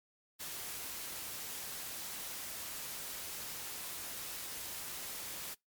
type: noise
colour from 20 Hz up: white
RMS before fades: -43 dBFS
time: 0.39-5.55 s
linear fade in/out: 20 ms
effects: noise-tail reverb RT60 0.2 s tail -26 dB re dry + MP3 96 kbps